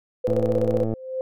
sine tone with tremolo, 502 Hz, B4, 28 cents sharp, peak -18 dBFS, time 0.24-0.85 s, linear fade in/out 10 ms, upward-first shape square, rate 16 Hz, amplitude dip 70%
click train, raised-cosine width 2 ms, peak -14 dBFS, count 74, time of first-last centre 0.28-0.938 s, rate 111 Hz
sine tone with exponential growth, 520 Hz, C5, 11 cents flat, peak -22 dBFS, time 0.65-1.21 s, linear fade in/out 1 ms, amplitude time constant 120 ms
effects none

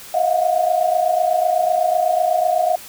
sine tone cluster, 637 / 701 / 729 Hz, D#5 / F5 / F#5, +41 / +6 / -26 cents, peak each -19 dBFS, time 0.14-2.76 s, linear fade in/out 5 ms, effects white hiss -38 dBFS RMS until 2.88 s

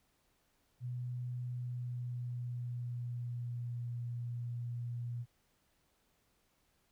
sine tone with pitch glide, 123.47 to 119.89 Hz, B2 to A#2, 0 to +49 cents, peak -37 dBFS, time 0.8-5.26 s, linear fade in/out 50 ms, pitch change -51 cents, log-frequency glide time 1.41-3.94 s, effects pink hiss -75 dBFS RMS until 6.91 s

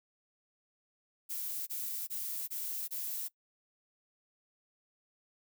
violet noise bursts, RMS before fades -38 dBFS, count 5, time 1.29-3.286 s, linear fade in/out 20 ms, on 380 ms, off 24 ms, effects noise-tail reverb RT60 0.1 s tail -21 dB re dry

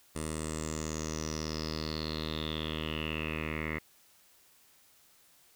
10% pulse tone with low-pass filter sweep, 78.2 Hz, D#2, 9 cents sharp, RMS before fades -36 dBFS, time 0.15-3.79 s, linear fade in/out 10 ms, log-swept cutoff 9300 to 2100 Hz, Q 8.3, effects white hiss -63 dBFS RMS until 5.55 s

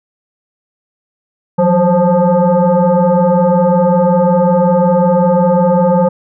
sine tone with frequency modulation, 169.2 Hz, E3, 45 cents sharp, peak -7 dBFS, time 1.58-6.09 s, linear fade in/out 10 ms, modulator 353 Hz, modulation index 1.9, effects none

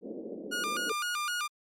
white band-pass noise, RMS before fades -41 dBFS, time 0.01-0.93 s, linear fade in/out 50 ms, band 200 to 530 Hz, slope 48 dB/octave
sawtooth tone with vibrato, 1314 Hz, E6, 6 cents flat, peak -27 dBFS, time 0.51-1.48 s, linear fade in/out 20 ms, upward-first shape square, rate 3.9 Hz, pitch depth 160 cents each way
sine tone with exponential growth, 440 Hz, A4, in tune, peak -27 dBFS, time 0.84-0.92 s, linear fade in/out 5 ms, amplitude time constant 16 ms
effects low-pass 12000 Hz 12 dB/octave + Opus 48 kbps

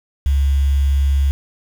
sine tone with quantisation, 69.3 Hz, C#2, in tune, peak -12 dBFS, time 0.26-1.31 s, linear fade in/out 0 ms, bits 6, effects none

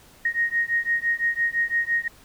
sine beating tone pair, 1864.7 / 1870.6 Hz, A#6 / A#6, 0 / +6 cents, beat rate 5.9 Hz, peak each -24 dBFS, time 0.25-2.08 s, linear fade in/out 5 ms, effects pink hiss -52 dBFS RMS until 2.24 s

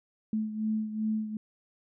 sine beating tone pair, 216.4 / 219 Hz, A3 / A3, -29 / -8 cents, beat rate 2.6 Hz, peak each -29 / -35 dBFS, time 0.33-1.37 s, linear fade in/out 2 ms, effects none

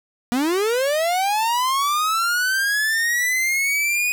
45% pulse linear sweep, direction up, 233.1 to 2489 Hz, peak -18 dBFS, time 0.32-4.12 s, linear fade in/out 0 ms, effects none

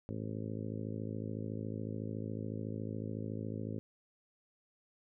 harmonic tone, 53.9 Hz, A1, 35 cents flat, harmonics 2 / 3 / 4 / 5 / 6 / 7 / 8 / 9 / 10, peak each -41 / -46 / -43 / -45 / -51 / -49 / -50 / -52 / -53 dBFS, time 0.09-3.79 s, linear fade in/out 0 ms, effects none

